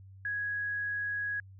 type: tone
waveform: sine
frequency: 1663 Hz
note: G#6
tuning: 2 cents sharp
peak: -31 dBFS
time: 0.25-1.4 s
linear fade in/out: 2 ms
effects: added 96 Hz sine -49 dBFS peak until 1.59 s